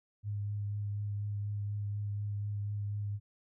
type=tone with vibrato; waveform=sine; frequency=102.8 Hz; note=G#2; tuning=17 cents flat; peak=-33 dBFS; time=0.23-3.2 s; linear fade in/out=50 ms; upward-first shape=triangle; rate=4.1 Hz; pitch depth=17 cents each way; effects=none